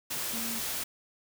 sine tone in noise, 230 Hz, A#3, 23 cents flat, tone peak -38 dBFS, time 0.33-0.59 s, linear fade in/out 10 ms, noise white, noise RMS -34 dBFS, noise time 0.1-0.84 s, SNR -7 dB, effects none

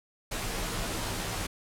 pink noise with comb filter, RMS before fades -33 dBFS, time 0.31-1.47 s, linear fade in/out 10 ms, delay 14 ms, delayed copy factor -1, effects low-pass 12000 Hz 12 dB/octave

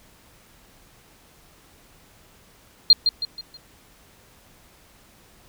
sine tone with echo, 4200 Hz, C8, 6 cents sharp, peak -7 dBFS, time 2.9-2.93 s, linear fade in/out 2 ms, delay 160 ms, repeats 4, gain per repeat -8 dB, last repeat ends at 3.57 s, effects pink hiss -54 dBFS RMS until 5.48 s

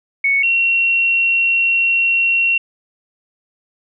sine tone pair in turn, 2217 / 2733 Hz, C#7 / F7, 0 / -38 cents, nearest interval major third, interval 362 cents, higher second, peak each -12 dBFS, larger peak neither, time 0.24-0.43 / 0.43-2.58 s, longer second, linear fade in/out 5 ms, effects none

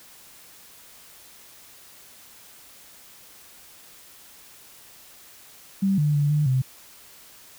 sine tone with pitch steps, 194.8 / 148.6 / 145.2 / 149.7 / 130.1 Hz, G3 / D3 / D3 / D3 / C3, -11 / +21 / -19 / +33 / -9 cents, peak -18 dBFS, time 5.82-6.62 s, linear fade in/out 10 ms, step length 160 ms, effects white hiss -49 dBFS RMS until 7.58 s

